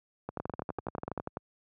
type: two click trains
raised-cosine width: 1 ms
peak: -20 / -21 dBFS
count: 11 / 12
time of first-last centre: 0.4-1.371 / 0.29-1.199 s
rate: 10.3 / 12.1 Hz
effects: high-pass 80 Hz 12 dB/octave